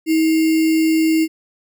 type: tone with sample-and-hold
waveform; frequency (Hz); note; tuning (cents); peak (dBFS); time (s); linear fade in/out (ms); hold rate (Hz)
sine; 319.8; D#4; +48; -12; 0.06-1.28; 50; 2450
effects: none